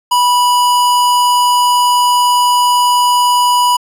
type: tone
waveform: square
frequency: 981 Hz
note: B5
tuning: 12 cents flat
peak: -9 dBFS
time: 0.11-3.77 s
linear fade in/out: 10 ms
effects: resampled to 32000 Hz